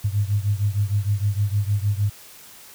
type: beating tone pair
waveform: sine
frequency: 100 / 106.5 Hz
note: G2 / G#2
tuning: +35 / +44 cents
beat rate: 6.5 Hz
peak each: -21 / -23 dBFS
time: 0.04-2.1 s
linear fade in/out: 10 ms
effects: white hiss -45 dBFS RMS until 2.74 s